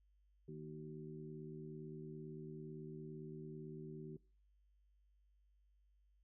harmonic tone with a mistuned harmonic, 77.78 Hz, D#2, in tune, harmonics 2 / 3 / 4 / 5, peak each -50 / -55 / -58 / -52 dBFS, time 0.48-4.17 s, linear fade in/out 5 ms, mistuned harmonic 5, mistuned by -38 cents, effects noise-tail reverb RT60 0.4 s tail -23 dB re dry + added 50 Hz sine -70 dBFS peak until 6.23 s

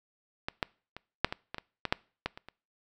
clicks, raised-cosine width 0.3 ms, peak -16 / -12 / -25 / -6 / -17 / -20 / -21 / -14 / -8 / -14 / -27 / -29 dBFS, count 12, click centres 0.485 / 0.628 / 0.966 / 1.246 / 1.325 / 1.545 / 1.583 / 1.853 / 1.925 / 2.26 / 2.375 / 2.486 s, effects noise-tail reverb RT60 0.4 s tail -24 dB re dry

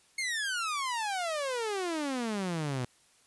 sawtooth exponential sweep, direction down, 2188 to 120.5 Hz, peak -27 dBFS, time 0.18-2.85 s, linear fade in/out 5 ms, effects white hiss -64 dBFS RMS until 3.26 s + resampled to 24000 Hz

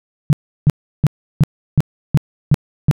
sine tone bursts, 146.83 Hz, D3, in tune, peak -6 dBFS, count 8, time 0.3-2.912 s, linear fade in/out 0 ms, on 29 ms, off 340 ms, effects none

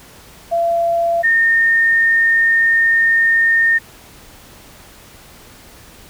sine tone pair in turn, 679 / 1828 Hz, F5 / A#6, -49 / -34 cents, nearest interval octave + perfect fourth, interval 1715 cents, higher second, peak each -13 / -10 dBFS, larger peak second, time 0.51-1.23 / 1.23-3.79 s, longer second, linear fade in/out 20 ms, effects pink hiss -42 dBFS RMS until 6.09 s

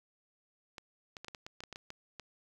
clicks, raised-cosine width 0.2 ms, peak -27 dBFS, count 12, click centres 0.782 / 1.168 / 1.246 / 1.283 / 1.348 / 1.465 / 1.605 / 1.637 / 1.727 / 1.759 / 1.904 / 2.197 s, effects 9-bit

